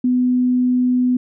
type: tone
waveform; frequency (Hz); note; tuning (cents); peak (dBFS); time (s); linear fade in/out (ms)
sine; 250; B3; +21; -13; 0.04-1.17; 5
effects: none